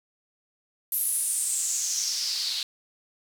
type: noise with band-pass filter sweep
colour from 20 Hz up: white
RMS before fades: -28 dBFS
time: 0.92-2.63 s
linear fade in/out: 2 ms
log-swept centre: 12000 to 3900 Hz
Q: 5.4
effects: none